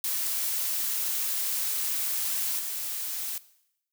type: noise with level steps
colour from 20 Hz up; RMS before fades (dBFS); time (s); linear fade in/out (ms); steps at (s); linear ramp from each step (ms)
blue; -29 / -33; 0.04-3.38; 2; 2.59; 5
effects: noise-tail reverb RT60 0.8 s tail -18 dB re dry